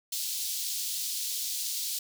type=high-pass noise; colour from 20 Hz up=pink; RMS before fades=-33 dBFS; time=0.12-1.99 s; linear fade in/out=5 ms; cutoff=3800 Hz; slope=24 dB/octave; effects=none